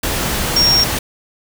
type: tone in noise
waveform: sine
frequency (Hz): 5560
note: F8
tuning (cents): -9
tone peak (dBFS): -10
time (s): 0.56-0.84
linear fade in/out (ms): 5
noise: pink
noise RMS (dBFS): -19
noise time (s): 0.03-0.99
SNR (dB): +6
effects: none